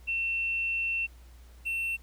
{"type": "tone pair in turn", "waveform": ["sine", "triangle"], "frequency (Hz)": [2700, 2700], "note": ["E7", "E7"], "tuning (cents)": [41, 41], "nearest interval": "unison", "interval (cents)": 0, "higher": "neither", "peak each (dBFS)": -27, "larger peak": "neither", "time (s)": [[0.07, 1.07], [1.65, 1.97]], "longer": "first", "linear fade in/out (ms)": 20, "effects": ["added 60 Hz sine -49 dBFS peak until 2.02 s", "pink hiss -61 dBFS RMS until 2.02 s"]}